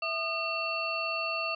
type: tone cluster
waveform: sine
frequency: 659 / 1225 / 2710 / 4472 Hz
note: E5 / D#6 / E7 / C#8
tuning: -1 / -27 / +47 / +14 cents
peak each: -36 / -35 / -32 / -39 dBFS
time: 0.02-1.55 s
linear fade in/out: 5 ms
effects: none